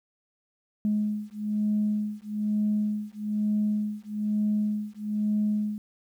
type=beating tone pair; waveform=sine; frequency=210 / 211.1 Hz; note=G#3 / G#3; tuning=+19 / +29 cents; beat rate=1.1 Hz; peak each=-27 dBFS; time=0.85-5.78 s; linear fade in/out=0 ms; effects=tanh soft clip ceiling -17 dBFS + 10-bit